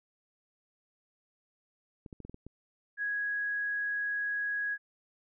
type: clicks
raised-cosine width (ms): 3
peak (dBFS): -32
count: 7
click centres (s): 2.062 / 2.128 / 2.203 / 2.25 / 2.296 / 2.344 / 2.466
type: tone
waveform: sine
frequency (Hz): 1661.2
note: G#6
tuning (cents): 0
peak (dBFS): -30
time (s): 2.97-4.78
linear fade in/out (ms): 50
effects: none